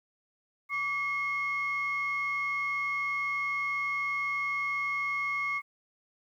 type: tone pair together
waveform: sine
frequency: 1151 / 2163 Hz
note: D6 / C#7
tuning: -35 / -43 cents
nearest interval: major seventh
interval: 1092 cents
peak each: -32 / -29 dBFS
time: 0.69-5.62 s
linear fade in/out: 50 ms
effects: tanh soft clip ceiling -23 dBFS + 11-bit